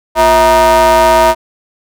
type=ring-modulated tone; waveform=square; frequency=147.4 Hz; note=D3; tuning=7 cents sharp; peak=-3 dBFS; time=0.15-1.35 s; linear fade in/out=50 ms; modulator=795 Hz; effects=none

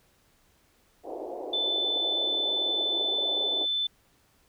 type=band-pass noise; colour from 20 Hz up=pink; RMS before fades=-37 dBFS; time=1.03-3.67 s; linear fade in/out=50 ms; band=320 to 790 Hz; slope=48 dB/octave
type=tone; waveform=sine; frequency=3520 Hz; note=A7; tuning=in tune; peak=-25 dBFS; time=1.53-3.87 s; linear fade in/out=5 ms
effects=pink hiss -65 dBFS RMS until 4.48 s

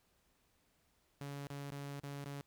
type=tone with dropouts; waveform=sawtooth; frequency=141.4 Hz; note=C#3; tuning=35 cents sharp; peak=-39 dBFS; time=1.21-2.41 s; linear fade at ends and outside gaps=0 ms; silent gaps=1.469-1.503 / 1.705-1.72 / 1.998-2.035 / 2.244-2.259 s; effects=pink hiss -75 dBFS RMS until 2.46 s

